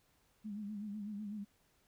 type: tone with vibrato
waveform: sine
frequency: 207.7 Hz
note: G#3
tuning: in tune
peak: -40 dBFS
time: 0.44-1.45 s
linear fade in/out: 20 ms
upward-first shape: sine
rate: 8 Hz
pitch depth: 69 cents each way
effects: pink hiss -73 dBFS RMS until 1.87 s